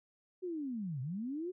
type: linear two-way sweep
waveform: sine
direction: down then up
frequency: 376.9 to 121.5 to 376.9 Hz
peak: -36 dBFS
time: 0.42-1.52 s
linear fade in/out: 20 ms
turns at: 1.01 s
effects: none